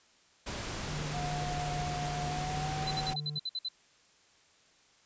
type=noise; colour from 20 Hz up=pink; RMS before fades=-38 dBFS; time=0.46-3.14 s; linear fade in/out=10 ms
type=tone; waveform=triangle; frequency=149.1 Hz; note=D3; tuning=27 cents sharp; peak=-35 dBFS; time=0.87-3.39 s; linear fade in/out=10 ms
type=tone with pitch glide; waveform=sine; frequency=720 to 759.7 Hz; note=F#5 to F#5; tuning=-47 to +46 cents; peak=-36 dBFS; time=1.14-3.16 s; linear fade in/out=5 ms; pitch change=+93 cents; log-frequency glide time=2.25-2.71 s
type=tone bursts; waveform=sine; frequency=4034 Hz; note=B7; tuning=36 cents sharp; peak=-32 dBFS; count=9; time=2.87-3.687 s; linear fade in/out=5 ms; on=41 ms; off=56 ms
effects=white hiss -64 dBFS RMS until 5.05 s + resampled to 16000 Hz